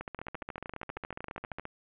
two click trains, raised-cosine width 0.5 ms, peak -23 / -24 dBFS, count 25 / 19, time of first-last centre 0.01-1.654 / 0.19-1.596 s, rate 14.6 / 12.8 Hz, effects resampled to 8000 Hz + 9-bit

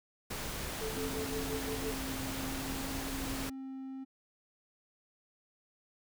pink noise, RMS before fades -39 dBFS, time 0.3-3.5 s, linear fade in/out 10 ms
sine tone with tremolo, 438.7 Hz, A4, 5 cents flat, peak -35 dBFS, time 0.81-1.92 s, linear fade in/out 5 ms, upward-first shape sine, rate 5.8 Hz, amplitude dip 85%
triangle tone with vibrato, 267.6 Hz, C4, 39 cents sharp, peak -38 dBFS, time 0.95-4.05 s, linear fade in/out 20 ms, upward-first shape sine, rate 0.61 Hz, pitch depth 14 cents each way
effects none

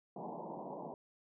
white band-pass noise, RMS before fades -45 dBFS, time 0.16-0.94 s, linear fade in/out 2 ms, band 140 to 980 Hz, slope 96 dB/octave, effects none

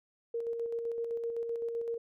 sine tone with tremolo, 464.9 Hz, A#4, 5 cents flat, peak -31 dBFS, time 0.34-1.98 s, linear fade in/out 5 ms, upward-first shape square, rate 7.8 Hz, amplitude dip 35%, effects none

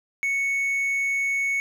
triangle tone, 2215 Hz, C#7, 2 cents flat, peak -20 dBFS, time 0.23-1.6 s, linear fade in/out 0 ms, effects none

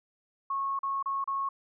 sine tone with dropouts, 1096 Hz, C#6, 20 cents flat, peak -28 dBFS, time 0.5-1.49 s, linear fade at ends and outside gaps 5 ms, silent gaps 0.791-0.831 / 1.027-1.058 / 1.242-1.275 s, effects none

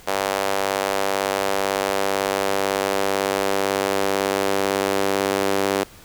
sawtooth tone with high-pass filter sweep, 98 Hz, G2, in tune, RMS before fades -22 dBFS, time 0.07-5.84 s, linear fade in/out 10 ms, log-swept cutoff 590 to 390 Hz, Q 1.5, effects pink hiss -46 dBFS RMS until 6.04 s

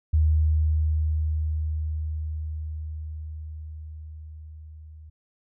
sine tone with level ramp, 77.6 Hz, D#2, 4 cents flat, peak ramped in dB -16 to -42 dBFS, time 0.13-5.1 s, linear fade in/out 10 ms, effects none

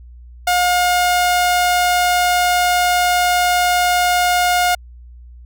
sawtooth tone, 715 Hz, F5, 41 cents sharp, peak -9 dBFS, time 0.47-4.75 s, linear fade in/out 5 ms, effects added 60 Hz sine -36 dBFS peak until 5.45 s

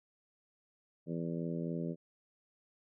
harmonic tone, 83.7 Hz, E2, 27 cents sharp, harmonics 2 / 3 / 4 / 5 / 6 / 7, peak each -37 / -41 / -43 / -45 / -47 / -48 dBFS, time 1.06-1.96 s, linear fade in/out 50 ms, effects none

